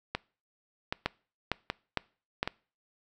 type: two click trains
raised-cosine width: 0.3 ms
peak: -14 / -11 dBFS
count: 4 / 4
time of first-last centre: 0.15-2.476 / 1.06-2.43 s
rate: 1.29 / 2.19 Hz
effects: noise-tail reverb RT60 0.4 s tail -24 dB re dry